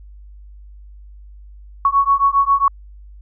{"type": "beating tone pair", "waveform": "sine", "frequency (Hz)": [1108.7, 1116.1], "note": ["C#6", "C#6"], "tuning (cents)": [0, 11], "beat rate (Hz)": 7.4, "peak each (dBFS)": [-15, -15], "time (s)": [1.85, 2.68], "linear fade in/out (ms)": 2, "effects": ["added 50 Hz sine -37 dBFS peak until 3.21 s"]}